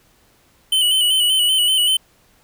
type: tone with vibrato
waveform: square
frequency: 3003 Hz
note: F#7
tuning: 25 cents sharp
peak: -14 dBFS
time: 0.72-1.97 s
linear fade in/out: 5 ms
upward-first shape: square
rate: 5.2 Hz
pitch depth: 38 cents each way
effects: pink hiss -56 dBFS RMS until 2.43 s